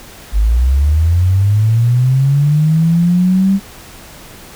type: linear sweep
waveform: sine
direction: up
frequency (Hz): 48.43 to 198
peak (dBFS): -8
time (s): 0.32-3.6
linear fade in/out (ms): 50
effects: pink hiss -36 dBFS RMS until 4.55 s